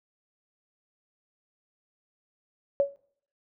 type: tone with exponential decay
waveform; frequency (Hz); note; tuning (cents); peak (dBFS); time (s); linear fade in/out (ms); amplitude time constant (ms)
sine; 561; C#5; +21; -16; 2.8-2.96; 0; 33
effects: noise-tail reverb RT60 0.6 s tail -24 dB re dry